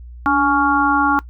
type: harmonic tone with a mistuned harmonic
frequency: 279.1 Hz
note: C#4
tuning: 12 cents sharp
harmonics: 1 / 3 / 4 / 5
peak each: -18 / -18 / -18 / -18 dBFS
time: 0.26-1.19 s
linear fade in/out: 0 ms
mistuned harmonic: 1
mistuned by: +60 cents
effects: noise-tail reverb RT60 0.1 s tail -20 dB re dry + added 60 Hz sine -33 dBFS peak until 1.29 s